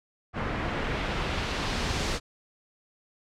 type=noise with low-pass filter sweep; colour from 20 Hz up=pink; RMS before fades=-30 dBFS; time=0.33-2.2 s; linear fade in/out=50 ms; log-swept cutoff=1700 to 6300 Hz; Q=1; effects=none